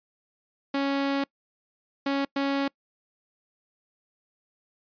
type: tone bursts at uneven times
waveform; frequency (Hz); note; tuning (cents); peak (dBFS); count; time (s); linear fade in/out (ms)
sawtooth; 277.2; C#4; 0; -20; 3; 0.74-1.24 / 2.06-2.25 / 2.36-2.68; 5
effects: noise-tail reverb RT60 0.1 s tail -25 dB re dry + resampled to 11025 Hz